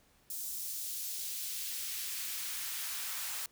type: noise with high-pass filter sweep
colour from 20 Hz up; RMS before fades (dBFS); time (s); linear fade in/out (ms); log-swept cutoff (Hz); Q
white; -39; 0.3-3.46; 2; 7000 to 860; 0.79
effects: pink hiss -67 dBFS RMS until 3.51 s